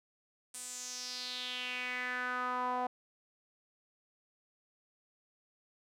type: tone with band-pass filter sweep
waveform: sawtooth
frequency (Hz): 250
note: B3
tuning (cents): +21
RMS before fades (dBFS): -38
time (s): 0.54-2.87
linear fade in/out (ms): 5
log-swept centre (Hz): 8900 to 810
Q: 4.1
effects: none